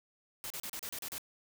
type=noise bursts; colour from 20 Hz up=white; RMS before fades=-41 dBFS; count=8; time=0.44-1.181 s; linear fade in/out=0 ms; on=62 ms; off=35 ms; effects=none